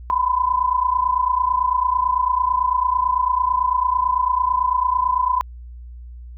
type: tone pair together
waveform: sine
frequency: 991 / 1020 Hz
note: B5 / C6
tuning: +6 / -44 cents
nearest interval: unison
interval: 50 cents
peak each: -19 dBFS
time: 0.1-5.41 s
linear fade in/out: 0 ms
effects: added 60 Hz sine -34 dBFS peak until 6.37 s